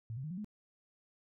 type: tone with pitch steps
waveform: sine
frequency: 113 / 132.07 / 154.36 / 180.42 / 210.9 Hz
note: A2 / C3 / D#3 / F#3 / G#3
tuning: +47 / +17 / -13 / -43 / +27 cents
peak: -38 dBFS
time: 0.1-0.445 s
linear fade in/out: 0 ms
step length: 69 ms
effects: none